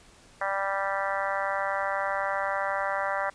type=harmonic tone; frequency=196 Hz; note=G3; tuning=in tune; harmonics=3 / 4 / 5 / 6 / 7 / 8 / 9 / 10; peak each=-32 / -33 / -34 / -35 / -35 / -36 / -37 / -37 dBFS; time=0.41-3.3 s; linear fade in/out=5 ms; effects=pink hiss -55 dBFS RMS until 3.34 s + resampled to 22050 Hz